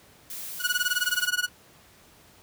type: noise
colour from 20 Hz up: blue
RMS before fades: -37 dBFS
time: 0.3-1.27 s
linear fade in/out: 2 ms
type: tone with tremolo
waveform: sawtooth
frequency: 1461 Hz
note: F#6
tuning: 22 cents flat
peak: -17 dBFS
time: 0.59-1.49 s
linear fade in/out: 50 ms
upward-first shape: sine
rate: 19 Hz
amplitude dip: 95%
effects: pink hiss -55 dBFS RMS until 2.42 s + high-pass 60 Hz 12 dB/octave